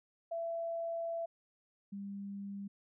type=tone pair in turn; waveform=sine; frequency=669 / 199.42 Hz; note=E5 / G3; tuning=+25 / +30 cents; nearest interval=octave + major sixth; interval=2095 cents; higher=first; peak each=-35 / -40 dBFS; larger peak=first; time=0.31-1.26 / 1.92-2.68 s; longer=first; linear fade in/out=10 ms; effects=none